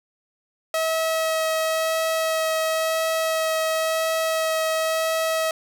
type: tone with vibrato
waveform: sawtooth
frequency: 642 Hz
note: E5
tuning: 46 cents flat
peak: -17 dBFS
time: 0.74-5.51 s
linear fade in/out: 2 ms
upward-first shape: sine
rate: 0.96 Hz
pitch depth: 8 cents each way
effects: none